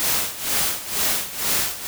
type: noise with tremolo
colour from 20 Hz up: white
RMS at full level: -20 dBFS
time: 0-1.87 s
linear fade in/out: 0 ms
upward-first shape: sine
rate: 2.1 Hz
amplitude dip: 80%
effects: none